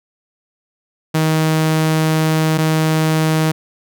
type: tone pair in turn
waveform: sawtooth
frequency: 157.9 / 157.9 Hz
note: D#3 / D#3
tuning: +26 / +26 cents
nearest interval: unison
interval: 0 cents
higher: neither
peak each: -9 dBFS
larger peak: neither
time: 1.14-2.58 / 2.58-3.52 s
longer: first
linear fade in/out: 10 ms
effects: none